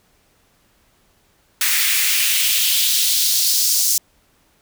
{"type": "noise with high-pass filter sweep", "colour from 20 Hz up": "white", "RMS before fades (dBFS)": -17, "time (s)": [1.61, 3.98], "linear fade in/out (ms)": 2, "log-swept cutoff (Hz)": [1800, 5800], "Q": 2, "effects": ["pink hiss -59 dBFS RMS until 4.61 s"]}